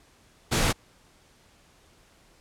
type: noise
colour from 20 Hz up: pink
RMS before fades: -23 dBFS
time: 0.51-0.73 s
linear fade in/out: 20 ms
effects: pink hiss -59 dBFS RMS until 2.4 s + low-pass 10000 Hz 12 dB/octave